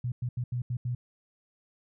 sine tone bursts at uneven times, 122.6 Hz, B2, 12 cents flat, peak -28 dBFS, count 6, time 0.04-0.12 / 0.22-0.29 / 0.37-0.44 / 0.52-0.62 / 0.7-0.77 / 0.85-0.95 s, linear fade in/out 5 ms, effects none

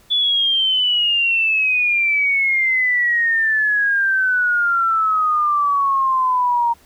sine exponential sweep, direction down, 3460 to 931 Hz, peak -14 dBFS, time 0.1-6.74 s, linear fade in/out 20 ms, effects pink hiss -52 dBFS RMS until 6.85 s

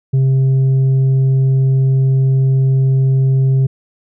triangle tone with tanh clipping, 133.2 Hz, C3, 31 cents sharp, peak -10 dBFS, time 0.13-3.67 s, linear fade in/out 10 ms, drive 8 dB, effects none

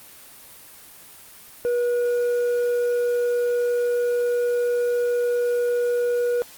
sine tone with tanh clipping, 483.4 Hz, B4, 37 cents flat, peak -20 dBFS, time 1.65-6.42 s, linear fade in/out 0 ms, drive 4 dB, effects white hiss -45 dBFS RMS until 6.57 s + Opus 24 kbps

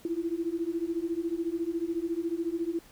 sine beating tone pair, 327.9 / 341.9 Hz, E4 / F4, -9 / -37 cents, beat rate 14 Hz, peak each -32 / -31 dBFS, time 0.05-2.79 s, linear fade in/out 2 ms, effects pink hiss -56 dBFS RMS until 2.91 s

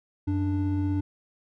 triangle tone pair together, 92.5 / 293.7 Hz, F#2 / D4, 0 / 0 cents, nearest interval octave + minor sixth, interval 2000 cents, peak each -24 / -25 dBFS, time 0.27-1.01 s, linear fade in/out 10 ms, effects none

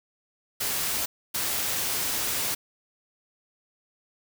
white noise bursts at uneven times, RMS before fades -28 dBFS, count 2, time 0.6-1.06 / 1.34-2.55 s, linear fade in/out 10 ms, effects none

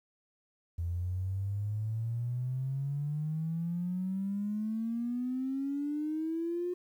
triangle exponential sweep, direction up, 83.7 to 360 Hz, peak -27 dBFS, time 0.78-6.74 s, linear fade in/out 10 ms, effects tanh soft clip ceiling -29 dBFS + 11-bit

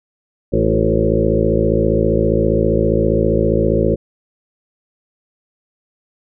harmonic tone with a mistuned harmonic, 55 Hz, A1, in tune, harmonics 1 / 2 / 3 / 4 / 6 / 7 / 8 / 9 / 10, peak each -21 / -21 / -21 / -21 / -21 / -21 / -21 / -21 / -21 dBFS, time 0.52-3.96 s, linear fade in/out 20 ms, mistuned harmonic 7, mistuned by -30 cents, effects none

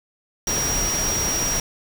sine tone in noise, 5690 Hz, F8, 31 cents sharp, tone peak -22 dBFS, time 0.47-1.6 s, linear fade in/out 2 ms, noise pink, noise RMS -26 dBFS, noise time 0.47-1.6 s, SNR +1 dB, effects none

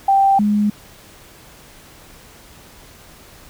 sine tone pair in turn, 784 / 208.1 Hz, G5 / G#3, 0 / +4 cents, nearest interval octave + major seventh, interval 2296 cents, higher first, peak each -10 / -13 dBFS, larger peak first, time 0.08-0.39 / 0.39-0.7 s, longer neither, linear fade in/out 5 ms, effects pink hiss -44 dBFS RMS until 3.49 s

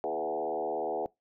sine tone with frequency modulation, 580 Hz, D5, 22 cents flat, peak -29 dBFS, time 0.04-1.06 s, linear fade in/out 0 ms, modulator 77 Hz, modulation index 2.9, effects noise-tail reverb RT60 0.2 s tail -24 dB re dry

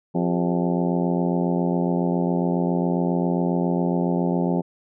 harmonic tone with a mistuned harmonic, 87.31 Hz, F2, in tune, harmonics 2 / 3 / 4 / 5 / 6 / 7 / 8 / 9 / 10, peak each -22 / -26 / -28 / -30 / -32 / -33 / -34 / -35 / -36 dBFS, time 0.14-4.62 s, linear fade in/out 20 ms, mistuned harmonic 5, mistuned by -110 cents, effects none

